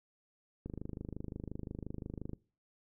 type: click train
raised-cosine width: 3 ms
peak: -28 dBFS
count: 44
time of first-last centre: 0.66-2.333 s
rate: 25.7 Hz
effects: noise-tail reverb RT60 0.4 s tail -23 dB re dry